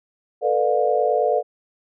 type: chord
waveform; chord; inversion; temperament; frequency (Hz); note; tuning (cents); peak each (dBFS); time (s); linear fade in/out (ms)
sine; B half-diminished seventh; third; just; 444.5 / 493.9 / 592.7 / 711.2; A4 / B4 / D5 / F5; +18 / 0 / +16 / +31; -22; 0.41-1.43; 50
effects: none